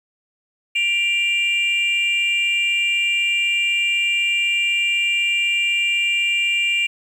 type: tone pair together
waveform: sine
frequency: 2368 / 2796 Hz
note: D7 / F7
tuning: +14 / +1 cents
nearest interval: minor third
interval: 287 cents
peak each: -17 / -18 dBFS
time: 0.75-6.87 s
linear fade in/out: 10 ms
effects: tanh soft clip ceiling -13 dBFS + 8-bit